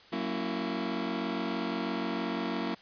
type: chord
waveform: sawtooth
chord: F# dominant seventh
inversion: none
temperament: just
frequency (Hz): 185 / 231.2 / 277.5 / 333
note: F#3 / A#3 / C#4 / E4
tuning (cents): 0 / -14 / +2 / +18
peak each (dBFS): -34 / -31 / -33 / -32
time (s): 0.12-2.75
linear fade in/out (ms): 10
effects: white hiss -55 dBFS RMS until 2.81 s + resampled to 11025 Hz